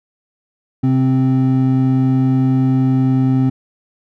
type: tone pair together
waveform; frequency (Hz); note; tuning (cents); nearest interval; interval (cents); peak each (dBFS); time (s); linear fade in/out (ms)
triangle; 131 / 261.7; C3 / C4; +2 / 0; octave; 1198; -12; 0.83-3.5; 10
effects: none